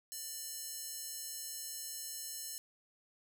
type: tone with high-pass filter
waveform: square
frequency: 595 Hz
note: D5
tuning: 22 cents sharp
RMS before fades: -44 dBFS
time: 0.12-2.58 s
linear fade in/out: 0 ms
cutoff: 6800 Hz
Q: 1.3
effects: none